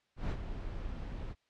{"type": "noise with ADSR envelope", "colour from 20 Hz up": "brown", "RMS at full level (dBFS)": -31, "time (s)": [0.16, 1.35], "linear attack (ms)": 140, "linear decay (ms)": 63, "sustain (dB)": -9, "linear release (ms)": 41, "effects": ["white hiss -75 dBFS RMS until 1.49 s", "low-pass 4000 Hz 12 dB/octave"]}